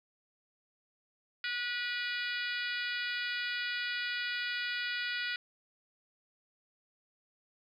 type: harmonic tone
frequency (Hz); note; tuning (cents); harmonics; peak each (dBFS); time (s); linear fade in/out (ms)
486.4; B4; -26; 3 / 4 / 5 / 6 / 7 / 8 / 9 / 10; -37 / -39 / -41 / -43 / -44 / -45 / -46 / -47; 1.44-5.36; 2
effects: 11-bit